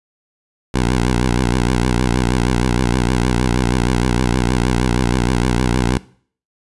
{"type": "tone with vibrato", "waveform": "10% pulse", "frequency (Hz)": 61.3, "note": "B1", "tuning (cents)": -12, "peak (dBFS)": -6, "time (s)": [0.74, 5.98], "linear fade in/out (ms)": 5, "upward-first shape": "sine", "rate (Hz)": 6.4, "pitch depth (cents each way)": 110, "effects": ["noise-tail reverb RT60 0.5 s tail -20 dB re dry", "resampled to 24000 Hz"]}